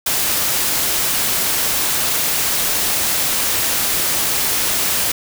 white noise, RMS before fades -18 dBFS, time 0.06-5.12 s, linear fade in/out 5 ms, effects none

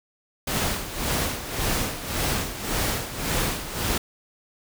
pink noise with tremolo, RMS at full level -24 dBFS, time 0.47-3.98 s, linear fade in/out 5 ms, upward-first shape sine, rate 1.8 Hz, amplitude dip 70%, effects none

